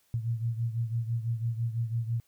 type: beating tone pair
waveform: sine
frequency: 114.5 / 120.5 Hz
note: A#2 / B2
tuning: -31 / -42 cents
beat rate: 6 Hz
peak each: -29 / -34 dBFS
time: 0.14-2.2 s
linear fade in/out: 0 ms
effects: white hiss -69 dBFS RMS until 2.27 s